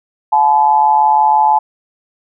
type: tone with amplitude modulation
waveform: sine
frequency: 862 Hz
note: A5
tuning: 36 cents flat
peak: -4 dBFS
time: 0.32-1.59 s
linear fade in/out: 10 ms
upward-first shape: sine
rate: 146 Hz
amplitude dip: 75%
effects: none